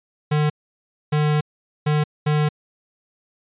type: tone bursts at uneven times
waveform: square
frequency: 150.4 Hz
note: D3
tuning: 42 cents sharp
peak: -17 dBFS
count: 4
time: 0.31-0.5 / 1.12-1.41 / 1.86-2.04 / 2.26-2.49 s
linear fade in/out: 10 ms
effects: resampled to 8000 Hz